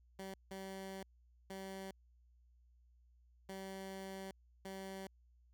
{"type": "tone bursts at uneven times", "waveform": "15% pulse", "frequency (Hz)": 192.2, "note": "G3", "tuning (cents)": -34, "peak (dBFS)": -39, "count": 5, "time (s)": [[0.19, 0.34], [0.51, 1.03], [1.5, 1.91], [3.49, 4.31], [4.65, 5.07]], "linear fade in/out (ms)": 2, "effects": ["added 60 Hz sine -65 dBFS peak until 5.53 s"]}